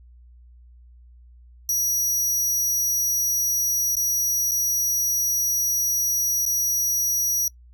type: tone with dropouts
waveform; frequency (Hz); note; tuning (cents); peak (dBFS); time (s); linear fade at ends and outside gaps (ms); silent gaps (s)
sawtooth; 5790; F#8; -38; -17; 1.69-7.48; 2; 3.954-3.967 / 4.512-4.516 / 6.454-6.462
effects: noise-tail reverb RT60 0.1 s tail -24 dB re dry + added 60 Hz sine -46 dBFS peak until 7.73 s